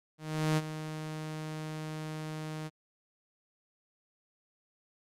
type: tone with ADSR envelope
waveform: sawtooth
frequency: 155.56 Hz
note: D#3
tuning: in tune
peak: -21 dBFS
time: 0.18-2.7 s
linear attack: 390 ms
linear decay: 39 ms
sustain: -12 dB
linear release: 35 ms
effects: low-pass 11000 Hz 12 dB/octave + Opus 48 kbps